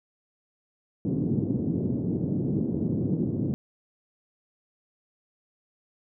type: band-pass noise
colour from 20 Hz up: pink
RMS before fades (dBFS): -27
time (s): 1.05-3.54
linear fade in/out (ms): 0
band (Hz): 120 to 340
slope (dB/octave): 24
effects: none